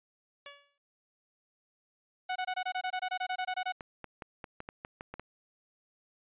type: tone with exponential decay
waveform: 5% pulse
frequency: 569 Hz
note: C#5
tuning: 45 cents sharp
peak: -29 dBFS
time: 0.46-0.78 s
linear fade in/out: 1 ms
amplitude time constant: 68 ms
type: tone bursts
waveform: sawtooth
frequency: 739 Hz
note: F#5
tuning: 2 cents flat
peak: -27 dBFS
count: 16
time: 2.29-3.723 s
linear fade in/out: 10 ms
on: 68 ms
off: 23 ms
type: clicks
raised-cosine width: 0.5 ms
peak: -26 dBFS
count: 10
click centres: 3.808 / 4.043 / 4.222 / 4.442 / 4.604 / 4.689 / 4.849 / 5.009 / 5.14 / 5.196 s
effects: resampled to 8000 Hz